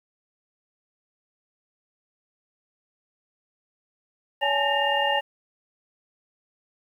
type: tone cluster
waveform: sine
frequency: 565 / 828 / 867 / 1825 / 2810 Hz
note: C#5 / G#5 / A5 / A#6 / F7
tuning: +33 / -5 / -26 / -37 / +10 cents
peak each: -27 dBFS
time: 4.41-5.21 s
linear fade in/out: 20 ms
effects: 9-bit